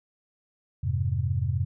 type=chord; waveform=sine; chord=F minor; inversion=none; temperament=equal; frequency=87.31 / 103.83 / 130.81 Hz; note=F2 / Ab2 / C3; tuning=0 / 0 / 0 cents; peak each=-28 dBFS; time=0.83-1.65 s; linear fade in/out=10 ms; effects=none